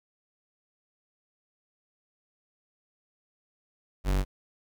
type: tone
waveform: 45% pulse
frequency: 47.71 Hz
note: G1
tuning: 46 cents flat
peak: -23 dBFS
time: 4.04-4.25 s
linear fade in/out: 50 ms
effects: 10-bit